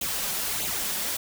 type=noise with flanger; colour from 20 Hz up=white; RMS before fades=-29 dBFS; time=0.01-1.17 s; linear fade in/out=5 ms; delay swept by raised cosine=0.28 to 5.48 ms; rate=1.6 Hz; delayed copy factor=+0.6; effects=none